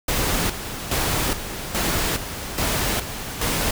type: noise with tremolo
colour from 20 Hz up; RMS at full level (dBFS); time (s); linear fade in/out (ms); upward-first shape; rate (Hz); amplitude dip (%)
pink; -22; 0.08-3.71; 5; square; 1.2; 65
effects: none